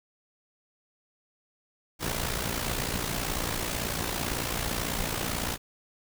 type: noise with amplitude modulation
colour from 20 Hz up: pink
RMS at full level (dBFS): -28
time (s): 1.99-5.58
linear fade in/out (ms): 50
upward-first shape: sine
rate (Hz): 58.1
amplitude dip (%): 65
effects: none